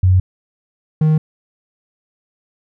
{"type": "tone pair in turn", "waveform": ["sine", "triangle"], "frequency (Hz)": [92.5, 155.57], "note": ["F#2", "D#3"], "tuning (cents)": [0, 0], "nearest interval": "major sixth", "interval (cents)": 900, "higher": "second", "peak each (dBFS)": -8, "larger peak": "neither", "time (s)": [[0.03, 0.2], [1.01, 1.18]], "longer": "neither", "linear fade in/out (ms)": 5, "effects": []}